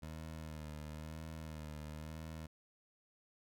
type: tone with vibrato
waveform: 20% pulse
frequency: 77.8 Hz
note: D#2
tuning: in tune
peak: -40 dBFS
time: 0.02-2.47 s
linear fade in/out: 10 ms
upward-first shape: sine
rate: 0.99 Hz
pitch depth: 47 cents each way
effects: none